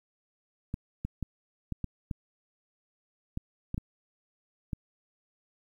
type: clicks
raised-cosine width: 5 ms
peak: -20 dBFS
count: 10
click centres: 0.741 / 1.05 / 1.227 / 1.723 / 1.843 / 2.112 / 3.374 / 3.744 / 3.779 / 4.732 s
effects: 10-bit